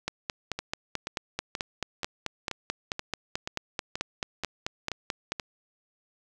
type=two click trains; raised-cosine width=0.2 ms; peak=-15 / -12 dBFS; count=11 / 25; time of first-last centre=0.59-5.398 / 0.08-5.32 s; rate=2.08 / 4.58 Hz; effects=none